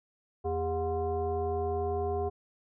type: tone with frequency modulation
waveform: sine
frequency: 404.5 Hz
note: G#4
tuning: 46 cents flat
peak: -28 dBFS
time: 0.44-2.3 s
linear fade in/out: 20 ms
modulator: 320 Hz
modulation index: 1.1
effects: none